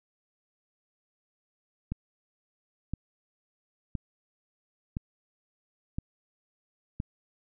click train, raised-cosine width 5 ms, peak -19 dBFS, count 6, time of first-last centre 1.92-7.001 s, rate 0.984 Hz, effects none

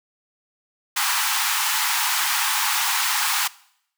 pink high-pass noise, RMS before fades -22 dBFS, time 0.96-3.48 s, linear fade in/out 10 ms, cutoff 800 Hz, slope 96 dB/octave, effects noise-tail reverb RT60 0.7 s tail -21 dB re dry

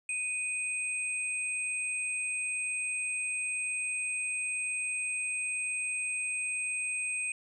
sine tone pair together, 2489 / 8372 Hz, D#7 / C9, 0 / 0 cents, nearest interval octave + major sixth, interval 2100 cents, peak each -32 / -36 dBFS, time 0.09-7.32 s, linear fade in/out 2 ms, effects none

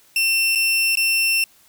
sawtooth tone with dropouts, 2700 Hz, E7, 41 cents sharp, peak -13 dBFS, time 0.16-1.44 s, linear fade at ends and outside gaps 2 ms, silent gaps 0.551-0.556 / 0.954-0.971 s, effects white hiss -54 dBFS RMS until 1.68 s

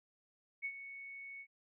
sine tone with ADSR envelope, 2217 Hz, C#7, in tune, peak -35 dBFS, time 0.62-1.47 s, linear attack 30 ms, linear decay 65 ms, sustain -11 dB, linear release 66 ms, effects none

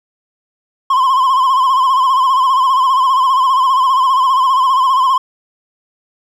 triangle tone with vibrato, 1046.5 Hz, C6, in tune, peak -7 dBFS, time 0.9-5.18 s, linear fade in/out 5 ms, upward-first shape sine, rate 15 Hz, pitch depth 79 cents each way, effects none

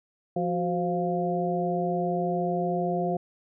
harmonic tone with a mistuned harmonic, 174.61 Hz, F3, in tune, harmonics 1 / 2 / 3 / 4, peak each -29 / -30 / -32 / -29 dBFS, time 0.36-3.17 s, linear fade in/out 5 ms, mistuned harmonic 2, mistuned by +83 cents, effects none

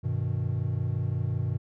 triangle chord, G augmented, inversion none, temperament equal, 98 / 123.47 / 155.56 Hz, G2 / B2 / D#3, 0 / 0 / 0 cents, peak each -28 / -27 / -32 dBFS, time 0.03-1.58 s, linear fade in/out 20 ms, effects none

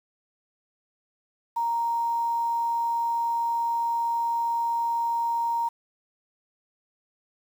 sine tone with quantisation, 932.3 Hz, A#5, in tune, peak -23 dBFS, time 1.56-5.69 s, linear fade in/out 10 ms, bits 8, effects none

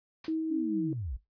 white noise with exponential decay, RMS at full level -38 dBFS, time 0.24-0.36 s, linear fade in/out 5 ms, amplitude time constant 26 ms
sine tone with tremolo, 319.5 Hz, D#4, 46 cents sharp, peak -27 dBFS, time 0.28-0.93 s, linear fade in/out 2 ms, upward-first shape sine, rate 4.5 Hz, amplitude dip 25%
sine linear sweep, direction down, 291.9 to 46.25 Hz, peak -33 dBFS, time 0.5-1.17 s, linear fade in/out 10 ms
effects noise-tail reverb RT60 0.2 s tail -17 dB re dry + resampled to 11025 Hz

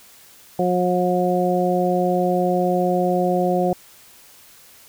harmonic tone, 180 Hz, F#3, 47 cents flat, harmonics 1 / 2 / 3 / 4, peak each -22 / -22 / -22 / -22 dBFS, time 0.59-3.73 s, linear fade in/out 2 ms, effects white hiss -48 dBFS RMS until 4.88 s

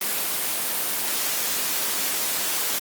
white noise, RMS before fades -25 dBFS, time 0.01-2.79 s, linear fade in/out 5 ms, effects high-pass 200 Hz 12 dB/octave + Opus 24 kbps

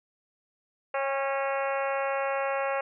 harmonic tone with a mistuned harmonic, 273.9 Hz, C#4, 21 cents flat, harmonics 2 / 3 / 4 / 5 / 6 / 7 / 8 / 9 / 10, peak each -29 / -33 / -35 / -37 / -39 / -40 / -41 / -42 / -43 dBFS, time 0.94-2.81 s, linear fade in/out 5 ms, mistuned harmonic 3, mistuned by -18 cents, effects none

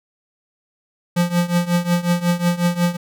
square tone with tremolo, 174.5 Hz, F3, 1 cent flat, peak -13 dBFS, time 1.16-2.97 s, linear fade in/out 10 ms, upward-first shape triangle, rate 5.5 Hz, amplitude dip 90%, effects none

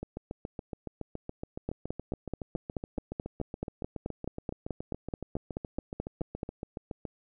two click trains, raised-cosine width 2 ms, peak -19 / -23 dBFS, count 23 / 51, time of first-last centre 1.69-6.431 / 0.03-7.052 s, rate 4.64 / 7.12 Hz, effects none

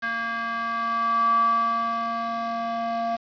square tone with band-pass filter sweep, 230.6 Hz, A#3, 19 cents flat, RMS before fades -25 dBFS, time 0.02-3.17 s, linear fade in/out 20 ms, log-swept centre 1500 to 810 Hz, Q 9.9, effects resampled to 11025 Hz + 7-bit

